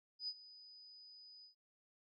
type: tone with ADSR envelope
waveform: sine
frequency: 4978 Hz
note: D#8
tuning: in tune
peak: -38 dBFS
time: 0.19-1.55 s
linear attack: 90 ms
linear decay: 52 ms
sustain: -18 dB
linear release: 110 ms
effects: none